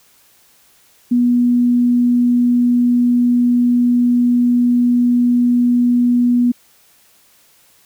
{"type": "tone", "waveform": "sine", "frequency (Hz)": 243.2, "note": "B3", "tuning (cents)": -26, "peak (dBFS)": -10, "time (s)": [1.11, 6.52], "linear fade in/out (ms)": 10, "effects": ["white hiss -52 dBFS RMS until 7.85 s"]}